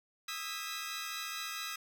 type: chord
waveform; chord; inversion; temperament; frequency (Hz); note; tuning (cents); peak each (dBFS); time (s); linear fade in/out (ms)
15% pulse; E major seventh; third; equal with one note detuned; 1244.5 / 1318.5 / 1627 / 1975.5; D#6 / E6 / G#6 / B6; 0 / 0 / -36 / 0; -37 / -37 / -39 / -38; 0.28-1.76; 5
effects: none